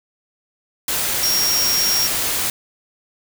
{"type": "tone in noise", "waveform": "sine", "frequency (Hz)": 5588, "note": "F8", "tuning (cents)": 0, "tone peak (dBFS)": -17, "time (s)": [1.23, 2.07], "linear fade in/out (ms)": 2, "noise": "white", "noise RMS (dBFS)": -21, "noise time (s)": [0.88, 2.5], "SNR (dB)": 1, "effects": []}